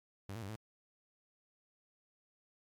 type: tone with pitch steps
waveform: sawtooth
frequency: 98.7 / 114.6 / 97.8 / 109.4 Hz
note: G2 / A#2 / G2 / A2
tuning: +12 / -29 / -4 / -9 cents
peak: -38 dBFS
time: 0.29-0.558 s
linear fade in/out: 0 ms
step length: 67 ms
effects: MP3 96 kbps